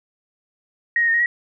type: tone with pitch steps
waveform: sine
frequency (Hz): 1882 / 1868 / 1833 / 1877 / 1915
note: A#6 / A#6 / A#6 / A#6 / A#6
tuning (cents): +16 / +3 / -30 / +11 / +46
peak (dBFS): -15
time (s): 0.96-1.26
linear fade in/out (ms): 2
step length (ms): 60
effects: none